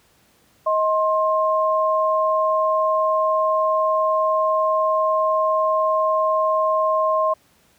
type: tone pair together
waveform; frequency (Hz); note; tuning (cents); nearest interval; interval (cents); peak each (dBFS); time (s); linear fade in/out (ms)
sine; 630.9 / 1061; D#5 / C6; +24 / +24; major sixth; 900; -19; 0.66-7.34; 10
effects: pink hiss -58 dBFS RMS until 7.78 s + high-pass 60 Hz 12 dB/octave